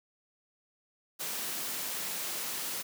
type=high-pass noise; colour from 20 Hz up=white; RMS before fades=-36 dBFS; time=1.19-2.83 s; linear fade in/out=20 ms; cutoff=140 Hz; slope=24 dB/octave; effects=none